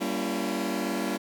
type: chord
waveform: sawtooth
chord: G diminished seventh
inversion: none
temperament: just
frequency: 196 / 235.2 / 282.2 / 338.7 Hz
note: G3 / Bb3 / Db4 / Fb4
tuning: 0 / +16 / +31 / +47 cents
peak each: -29 dBFS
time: 0-1.18 s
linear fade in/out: 20 ms
effects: none